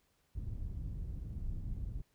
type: low-pass noise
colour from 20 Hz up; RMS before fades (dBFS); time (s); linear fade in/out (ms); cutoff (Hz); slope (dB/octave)
pink; -40; 0.35-2.02; 10; 110; 12
effects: pink hiss -75 dBFS RMS until 2.14 s